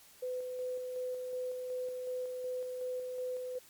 sine tone with tremolo, 504 Hz, B4, 35 cents sharp, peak -34 dBFS, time 0.22-3.59 s, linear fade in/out 10 ms, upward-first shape square, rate 2.7 Hz, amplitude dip 30%, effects white hiss -59 dBFS RMS until 3.69 s + MP3 96 kbps

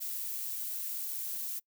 violet noise with amplitude modulation, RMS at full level -36 dBFS, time 0-1.6 s, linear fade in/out 20 ms, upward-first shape sine, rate 121 Hz, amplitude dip 25%, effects noise-tail reverb RT60 0.1 s tail -24 dB re dry

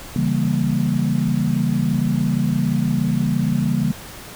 sine chord, C# diminished seventh, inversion none, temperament equal, 138.59 / 164.81 / 196 / 233.1 Hz, C#3 / E3 / G3 / Bb3, 0 / 0 / 0 / 0 cents, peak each -22 dBFS, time 0.16-3.92 s, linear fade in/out 2 ms, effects pink hiss -37 dBFS RMS until 4.35 s

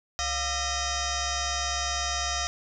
sine tone with frequency modulation, 2484 Hz, D#7, 3 cents flat, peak -26 dBFS, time 0.19-2.47 s, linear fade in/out 0 ms, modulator 638 Hz, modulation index 6.1, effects none

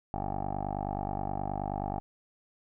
10% pulse tone with low-pass filter, 49.45 Hz, G1, 16 cents sharp, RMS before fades -34 dBFS, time 0.14-2 s, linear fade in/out 0 ms, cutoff 800 Hz, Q 7.2, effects none

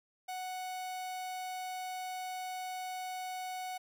45% pulse tone, 740 Hz, F#5, in tune, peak -38 dBFS, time 0.28-3.78 s, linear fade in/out 10 ms, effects none

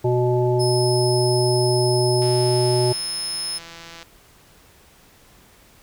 harmonic tone, 123.47 Hz, B2, in tune, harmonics 1 / 3 / 5 / 7, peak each -20 / -19 / -26 / -28 dBFS, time 0.04-2.93 s, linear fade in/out 10 ms
30% pulse tone, 5190 Hz, E8, 28 cents flat, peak -21 dBFS, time 0.59-3.59 s, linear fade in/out 20 ms
click train, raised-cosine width 0.2 ms, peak -22 dBFS, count 303, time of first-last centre 2.22-4.028 s, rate 167 Hz
effects pink hiss -52 dBFS RMS until 5.82 s

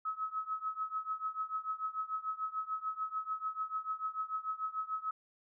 sine tone with tremolo, 1285 Hz, E6, 45 cents flat, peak -31 dBFS, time 0.05-5.11 s, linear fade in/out 5 ms, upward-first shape triangle, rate 6.8 Hz, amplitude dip 95%, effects none

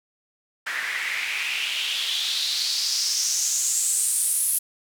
white noise with band-pass filter sweep, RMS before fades -25 dBFS, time 0.66-4.59 s, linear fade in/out 10 ms, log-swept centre 1700 to 11000 Hz, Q 4.4, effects none

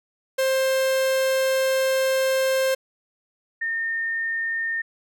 45% pulse / sine tone pair in turn, 528 / 1822.7 Hz, C5 / A#6, +16 / -39 cents, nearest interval octave + major sixth, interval 2145 cents, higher second, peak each -19 / -23 dBFS, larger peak first, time 0.38-2.75 / 3.61-4.82 s, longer first, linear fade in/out 10 ms, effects none

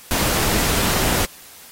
pink noise, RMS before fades -20 dBFS, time 0.11-1.25 s, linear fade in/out 0 ms, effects white hiss -43 dBFS RMS until 1.71 s + AAC 48 kbps

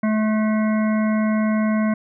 harmonic tone, 216.1 Hz, A3, 31 cents flat, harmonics 1 / 3 / 5 / 7 / 9 / 10, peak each -17 / -27 / -31 / -34 / -36 / -37 dBFS, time 0.03-1.94 s, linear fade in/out 5 ms, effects none

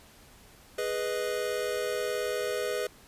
square chord, G# minor, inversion none, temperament equal, 415.3 / 493.9 / 622.3 Hz, G#4 / B4 / D#5, 0 / 0 / 0 cents, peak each -34 / -33 / -36 dBFS, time 0.78-2.87 s, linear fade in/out 5 ms, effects pink hiss -55 dBFS RMS until 3.07 s + resampled to 32000 Hz

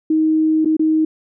sine tone with dropouts, 314.4 Hz, D#4, 18 cents sharp, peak -12 dBFS, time 0.1-1.05 s, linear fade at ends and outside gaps 5 ms, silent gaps 0.648-0.656 / 0.768-0.794 s, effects none

